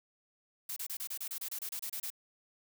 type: noise bursts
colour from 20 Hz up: blue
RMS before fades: -39 dBFS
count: 14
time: 0.69-2.103 s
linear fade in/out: 5 ms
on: 74 ms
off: 29 ms
effects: none